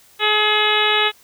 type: harmonic tone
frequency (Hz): 423.9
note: G#4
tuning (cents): +35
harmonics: 1 / 2 / 3 / 4 / 5 / 6 / 7 / 8 / 9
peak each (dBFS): -23 / -23 / -23 / -23 / -23 / -23 / -23 / -23 / -23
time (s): 0.19-1.12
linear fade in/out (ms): 50
effects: white hiss -51 dBFS RMS until 1.23 s